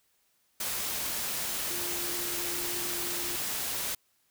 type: tone in noise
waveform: sine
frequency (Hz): 349.2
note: F4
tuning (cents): 0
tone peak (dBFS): -41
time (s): 1.7-3.36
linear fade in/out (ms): 5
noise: white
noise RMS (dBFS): -33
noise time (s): 0.6-3.95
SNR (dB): -11
effects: white hiss -71 dBFS RMS until 4.3 s